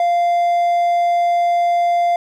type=tone; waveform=triangle; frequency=695 Hz; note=F5; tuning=9 cents flat; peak=-11 dBFS; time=0-2.16 s; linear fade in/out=2 ms; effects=none